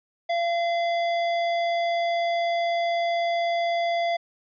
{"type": "tone with hard clipping", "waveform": "sine", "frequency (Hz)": 684, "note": "F5", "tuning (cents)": -36, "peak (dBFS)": -24, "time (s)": [0.29, 4.17], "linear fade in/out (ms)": 10, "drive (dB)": 15, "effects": ["resampled to 11025 Hz"]}